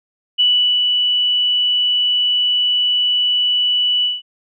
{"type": "tone with ADSR envelope", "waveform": "sine", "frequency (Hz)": 2960, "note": "F#7", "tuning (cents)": 0, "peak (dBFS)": -10, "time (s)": [0.38, 4.22], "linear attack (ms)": 21, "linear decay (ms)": 400, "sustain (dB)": -3, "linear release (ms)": 180, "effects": []}